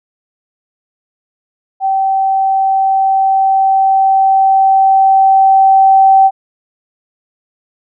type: tone with level ramp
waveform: sine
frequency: 773 Hz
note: G5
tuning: 24 cents flat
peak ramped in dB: -10 to -3 dBFS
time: 1.8-6.31 s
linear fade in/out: 50 ms
effects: none